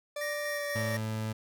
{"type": "tone with pitch glide", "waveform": "40% pulse", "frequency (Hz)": [587.3, 578.9], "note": ["D5", "D5"], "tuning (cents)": [0, -25], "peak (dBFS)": -33, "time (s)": [0.16, 0.97], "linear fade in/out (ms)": 5, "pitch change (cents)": -25, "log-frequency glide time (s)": [0.48, 0.64]}
{"type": "tone with tremolo", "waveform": "square", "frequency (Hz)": 1864.7, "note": "A#6", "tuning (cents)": 0, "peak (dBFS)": -35, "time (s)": [0.21, 0.97], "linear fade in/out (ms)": 5, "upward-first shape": "square", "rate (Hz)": 4.1, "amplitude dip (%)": 30}
{"type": "tone", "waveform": "30% pulse", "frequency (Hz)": 109.6, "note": "A2", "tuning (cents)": -6, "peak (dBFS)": -29, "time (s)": [0.75, 1.33], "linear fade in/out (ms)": 10}
{"effects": []}